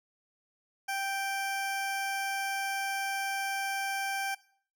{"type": "tone", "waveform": "20% pulse", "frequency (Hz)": 784, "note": "G5", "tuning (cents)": 0, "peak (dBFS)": -26, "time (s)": [0.88, 4.35], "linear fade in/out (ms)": 10, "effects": ["noise-tail reverb RT60 0.5 s tail -19 dB re dry"]}